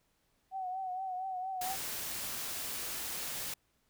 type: tone with vibrato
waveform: sine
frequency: 749 Hz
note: F#5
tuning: 21 cents sharp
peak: -35 dBFS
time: 0.51-1.77 s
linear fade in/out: 50 ms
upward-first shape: triangle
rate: 4.3 Hz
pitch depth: 60 cents each way
type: noise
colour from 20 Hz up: white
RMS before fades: -39 dBFS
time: 1.61-3.54 s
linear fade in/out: 5 ms
effects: pink hiss -75 dBFS RMS until 3.89 s